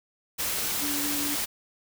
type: tone in noise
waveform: sine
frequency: 290 Hz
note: D4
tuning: 22 cents flat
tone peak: -32 dBFS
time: 0.81-1.36 s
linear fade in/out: 20 ms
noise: white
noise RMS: -29 dBFS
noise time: 0.38-1.46 s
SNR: -6 dB
effects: none